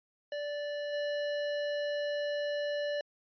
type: tone with level steps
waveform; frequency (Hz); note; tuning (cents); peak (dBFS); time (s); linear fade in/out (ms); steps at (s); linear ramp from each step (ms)
square; 584; D5; -10; -35 / -32; 0.32-3.01; 2; 0.92; 20
effects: resampled to 11025 Hz